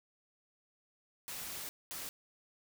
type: noise bursts at uneven times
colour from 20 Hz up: white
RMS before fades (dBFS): -43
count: 2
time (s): 1.28-1.69 / 1.91-2.09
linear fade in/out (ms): 0
effects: none